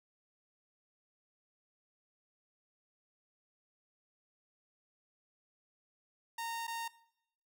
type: tone with dropouts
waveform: sawtooth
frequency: 922 Hz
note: A#5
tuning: 19 cents flat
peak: -34 dBFS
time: 6.38-6.88 s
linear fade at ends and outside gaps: 5 ms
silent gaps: 6.669-6.678 s
effects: noise-tail reverb RT60 0.7 s tail -19 dB re dry